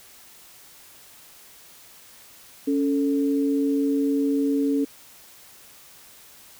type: tone pair together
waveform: sine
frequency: 278.9 / 442.7 Hz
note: C#4 / A4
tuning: +11 / +11 cents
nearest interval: minor sixth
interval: 800 cents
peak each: -20 / -27 dBFS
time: 2.67-4.85 s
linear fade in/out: 10 ms
effects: white hiss -49 dBFS RMS until 6.59 s